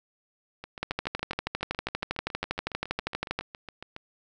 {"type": "two click trains", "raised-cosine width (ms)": 0.3, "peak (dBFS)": [-12, -23], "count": [33, 25], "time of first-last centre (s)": [[0.83, 3.39], [0.64, 3.964]], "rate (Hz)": [12.5, 7.22], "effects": []}